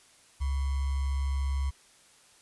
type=tone with sample-and-hold; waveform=sine; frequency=68.5 Hz; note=C#2; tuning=20 cents flat; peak=-26 dBFS; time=0.4-1.71 s; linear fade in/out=20 ms; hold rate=1050 Hz; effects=white hiss -59 dBFS RMS until 2.41 s + resampled to 24000 Hz